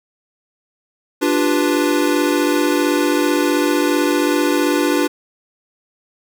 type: chord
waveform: square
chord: G dominant seventh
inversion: second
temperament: equal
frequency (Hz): 293.7 / 349.2 / 392 / 493.9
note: D4 / F4 / G4 / B4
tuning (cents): 0 / 0 / 0 / 0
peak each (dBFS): -18 / -20 / -24 / -23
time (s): 1.21-5.08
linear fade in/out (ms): 20
effects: none